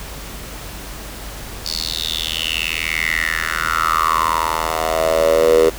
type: tone with high-pass filter sweep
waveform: 10% pulse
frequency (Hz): 80.6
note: E2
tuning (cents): -38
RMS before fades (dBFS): -18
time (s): 1.65-5.7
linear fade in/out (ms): 10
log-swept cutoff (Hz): 4700 to 440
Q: 7.2
effects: added 50 Hz sine -33 dBFS peak until 5.78 s + pink hiss -33 dBFS RMS until 5.78 s